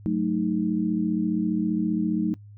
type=chord; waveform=sine; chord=D# diminished; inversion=first; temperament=equal; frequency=185 / 220 / 311.1 Hz; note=F#3 / A3 / D#4; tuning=0 / 0 / 0 cents; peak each=-26 dBFS; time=0.06-2.34 s; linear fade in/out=0 ms; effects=noise-tail reverb RT60 0.1 s tail -22 dB re dry + added 103 Hz sine -43 dBFS peak until 2.57 s